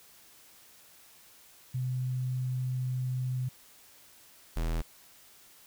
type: tone pair in turn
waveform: sine / square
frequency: 127.6 / 40.85 Hz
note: C3 / E1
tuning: -43 / -15 cents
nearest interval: octave + minor sixth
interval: 1972 cents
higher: first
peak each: -29 / -29 dBFS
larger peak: neither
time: 1.74-3.49 / 4.56-4.82 s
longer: first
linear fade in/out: 10 ms
effects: white hiss -57 dBFS RMS until 5.66 s